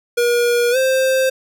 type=tone with pitch glide; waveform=square; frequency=478.5 to 524.8 Hz; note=A#4 to C5; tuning=+45 to +5 cents; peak=-14 dBFS; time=0.17-1.3 s; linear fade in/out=10 ms; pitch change=+160 cents; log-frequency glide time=0.71-0.77 s; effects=none